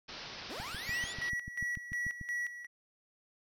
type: low-pass noise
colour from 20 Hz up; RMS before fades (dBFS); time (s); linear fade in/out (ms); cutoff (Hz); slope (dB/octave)
white; -46; 0.08-1.3; 10; 5600; 96
type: linear sweep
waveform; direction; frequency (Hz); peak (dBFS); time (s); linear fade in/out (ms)
25% pulse; up; 152.2 to 3666; -38; 0.49-1.14; 20
type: click train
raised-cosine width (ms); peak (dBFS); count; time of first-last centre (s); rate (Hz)
5; -31; 12; 0.6-2.213; 6.82
type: tone with tremolo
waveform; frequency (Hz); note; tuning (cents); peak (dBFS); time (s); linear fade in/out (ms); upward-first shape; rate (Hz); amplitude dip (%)
triangle; 1934; B6; -37; -31; 0.86-2.67; 50; square; 2.8; 70
effects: none